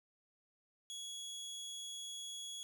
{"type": "tone", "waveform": "25% pulse", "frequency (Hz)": 3348, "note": "G#7", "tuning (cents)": 13, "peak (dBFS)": -40, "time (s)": [0.9, 2.63], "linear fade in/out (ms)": 0, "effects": []}